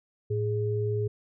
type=tone pair together; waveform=sine; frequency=110 / 415.3 Hz; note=A2 / G#4; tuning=0 / 0 cents; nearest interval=octave + major seventh; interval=2300 cents; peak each=-27 / -29 dBFS; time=0.3-1.08 s; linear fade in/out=10 ms; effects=none